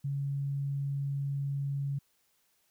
sine tone, 139.8 Hz, C#3, 15 cents sharp, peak -30 dBFS, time 0.04-1.99 s, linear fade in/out 10 ms, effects white hiss -72 dBFS RMS until 2.7 s

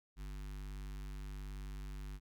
square tone with notch filter, 49.37 Hz, G1, 13 cents sharp, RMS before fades -45 dBFS, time 0.16-2.2 s, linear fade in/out 50 ms, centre 570 Hz, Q 0.78, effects none

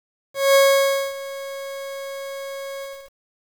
40% pulse tone with ADSR envelope, 549 Hz, C#5, 17 cents flat, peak -10 dBFS, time 0.34-3.12 s, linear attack 210 ms, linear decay 580 ms, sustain -19 dB, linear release 300 ms, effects 8-bit

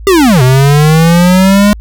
square linear two-way sweep, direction down then up, 406.3 to 125.2 to 208.5 Hz, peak -4 dBFS, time 0.07-1.73 s, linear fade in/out 0 ms, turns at 0.42 s, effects added 54 Hz sine -23 dBFS peak until 1.8 s

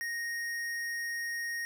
sine tone with tanh clipping, 1864.7 Hz, A#6, in tune, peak -35 dBFS, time 0.01-1.65 s, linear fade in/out 0 ms, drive 17 dB, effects none

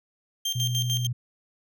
30% pulse tone with tremolo, 3172 Hz, G7, 20 cents sharp, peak -22 dBFS, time 0.45-1.07 s, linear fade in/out 5 ms, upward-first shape square, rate 6.7 Hz, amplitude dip 70%
sine tone, 122.3 Hz, B2, 16 cents flat, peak -25 dBFS, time 0.55-1.13 s, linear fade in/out 10 ms
effects none

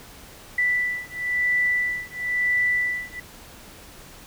sine beating tone pair, 1975.5 / 1976.49 Hz, B6 / B6, 0 / +1 cents, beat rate 0.99 Hz, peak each -24 dBFS, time 0.58-3.2 s, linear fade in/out 5 ms, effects pink hiss -45 dBFS RMS until 4.26 s

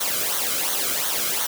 white noise with flanger, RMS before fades -24 dBFS, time 0-1.47 s, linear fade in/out 10 ms, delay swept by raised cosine 0.39 to 1.14 ms, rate 2.8 Hz, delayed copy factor -0.7, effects none

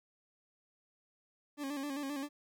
40% pulse tone with vibrato, 281.8 Hz, C#4, 29 cents sharp, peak -36 dBFS, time 1.57-2.29 s, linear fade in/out 50 ms, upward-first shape square, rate 7.6 Hz, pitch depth 63 cents each way, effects 12-bit

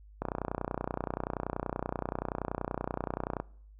click train, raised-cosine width 1 ms, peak -18 dBFS, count 98, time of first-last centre 0.22-3.4 s, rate 30.5 Hz, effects noise-tail reverb RT60 0.6 s tail -23 dB re dry + added 51 Hz sine -51 dBFS peak until 3.79 s

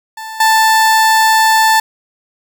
30% pulse tone with level steps, 883 Hz, A5, 6 cents sharp, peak -22 / -5 dBFS, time 0.17-1.8 s, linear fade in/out 5 ms, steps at 0.4 s, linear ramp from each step 5 ms, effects none

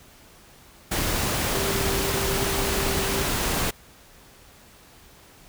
sine tone in noise, 392 Hz, G4, in tune, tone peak -29 dBFS, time 1.54-3.23 s, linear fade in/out 10 ms, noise pink, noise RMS -25 dBFS, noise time 0.91-3.71 s, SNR -7 dB, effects pink hiss -51 dBFS RMS until 5.48 s

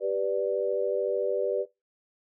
sine chord, G major, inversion none, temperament equal, 392 / 493.9 / 587.3 Hz, G4 / B4 / D5, 0 / 0 / 0 cents, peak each -30 / -28 / -29 dBFS, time 0-1.66 s, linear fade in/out 50 ms, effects noise-tail reverb RT60 0.2 s tail -18 dB re dry

